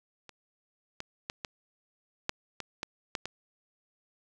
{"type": "clicks", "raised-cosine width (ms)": 0.2, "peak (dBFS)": [-29, -20, -17, -18, -11, -19, -16, -14, -18], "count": 9, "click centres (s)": [0.293, 1.004, 1.299, 1.448, 2.294, 2.603, 2.831, 3.152, 3.256], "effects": []}